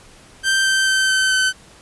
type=tone with pitch steps; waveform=sawtooth; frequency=1566 / 1556.1 / 1546.2 / 1536.4 / 1526.7 Hz; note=G6 / G6 / G6 / G6 / G6; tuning=-2 / -13 / -24 / -35 / -46 cents; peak=-11 dBFS; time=0.43-1.53 s; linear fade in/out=50 ms; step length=220 ms; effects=pink hiss -46 dBFS RMS until 1.81 s + resampled to 24000 Hz